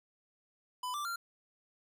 square tone with pitch steps, 1000 / 1175.5 / 1381.9 Hz, B5 / D6 / F6, +21 / +1 / -19 cents, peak -36 dBFS, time 0.83-1.16 s, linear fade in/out 5 ms, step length 110 ms, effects none

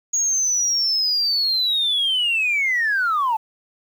sine linear sweep, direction down, 6690 to 850 Hz, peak -16 dBFS, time 0.13-3.37 s, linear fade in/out 10 ms, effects tanh soft clip ceiling -14 dBFS + 8-bit

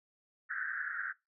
pink band-pass noise, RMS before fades -38 dBFS, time 0.49-1.13 s, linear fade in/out 20 ms, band 1400 to 1800 Hz, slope 96 dB/octave, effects noise-tail reverb RT60 0.2 s tail -20 dB re dry

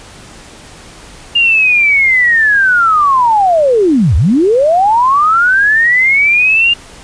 sine linear two-way sweep, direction down then up, 2826 to 64.6 to 2826 Hz, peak -6 dBFS, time 1.35-6.74 s, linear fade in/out 10 ms, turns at 4.16 s, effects pink hiss -35 dBFS RMS until 7.03 s + resampled to 22050 Hz

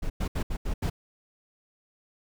brown noise bursts at uneven times, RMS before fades -28 dBFS, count 6, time 0.02-0.1 / 0.2-0.28 / 0.35-0.43 / 0.5-0.57 / 0.65-0.74 / 0.82-0.9 s, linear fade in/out 10 ms, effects none

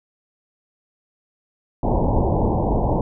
pink low-pass noise, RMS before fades -19 dBFS, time 1.83-3.01 s, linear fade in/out 2 ms, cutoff 970 Hz, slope 96 dB/octave, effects none

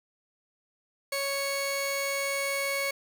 sawtooth tone pair together, 554.2 / 2217 Hz, C#5 / C#7, -1 / 0 cents, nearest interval 2 octaves, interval 2401 cents, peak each -27 / -27 dBFS, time 1.12-2.91 s, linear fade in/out 5 ms, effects none

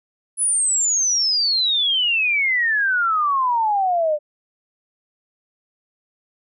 sine exponential sweep, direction down, 10240 to 585 Hz, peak -16 dBFS, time 0.37-4.19 s, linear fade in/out 50 ms, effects none

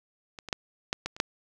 clicks, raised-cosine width 0.2 ms, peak -24 / -22 / -10 / -10 / -14 / -27 / -6 dBFS, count 7, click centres 0.388 / 0.487 / 0.528 / 0.929 / 1.06 / 1.165 / 1.201 s, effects none

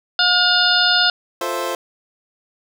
harmonic tone, 717 Hz, F5, 45 cents sharp, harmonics 1 / 2 / 4 / 5 / 6 / 7, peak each -23 / -17 / -23 / -19 / -20 / -21 dBFS, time 0.19-1.1 s, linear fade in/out 2 ms
25% pulse chord, F major seventh, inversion none, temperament equal, 349.2 / 440 / 523.3 / 659.3 Hz, F4 / A4 / C5 / E5, 0 / 0 / 0 / 0 cents, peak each -24 / -26 / -21 / -25 dBFS, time 1.41-1.75 s, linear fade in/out 2 ms
effects none

